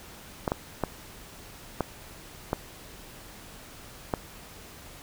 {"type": "clicks", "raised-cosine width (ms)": 1, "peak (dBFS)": -11, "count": 6, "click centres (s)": [0.478, 0.519, 0.837, 1.807, 2.531, 4.138], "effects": ["pink hiss -47 dBFS RMS until 5.02 s"]}